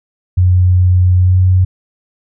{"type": "tone with pitch glide", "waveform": "sine", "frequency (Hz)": [90.8, 92.28], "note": ["F#2", "F#2"], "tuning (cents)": [-32, -4], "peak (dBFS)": -6, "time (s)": [0.37, 1.65], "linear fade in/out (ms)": 10, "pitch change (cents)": 28, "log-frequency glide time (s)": [1.19, 1.37], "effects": []}